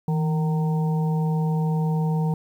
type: harmonic tone with a mistuned harmonic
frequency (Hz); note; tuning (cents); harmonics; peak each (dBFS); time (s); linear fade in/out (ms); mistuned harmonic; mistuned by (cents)
153.4; D#3; -24; 1 / 3 / 5 / 6; -20 / -33 / -36 / -36; 0.08-2.34; 2; 1; +81
effects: 9-bit